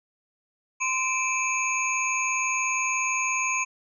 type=tone cluster; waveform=sine; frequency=1037 / 2354 / 2591 / 6620 Hz; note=C6 / D7 / E7 / G#8; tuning=-16 / +3 / -30 / -6 cents; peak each=-29 dBFS; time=0.8-3.65 s; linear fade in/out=20 ms; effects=none